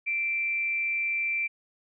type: tone with amplitude modulation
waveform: sine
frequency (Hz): 2349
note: D7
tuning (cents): 0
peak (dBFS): -24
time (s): 0.06-1.48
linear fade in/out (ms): 20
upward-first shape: sine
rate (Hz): 265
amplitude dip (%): 30
effects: none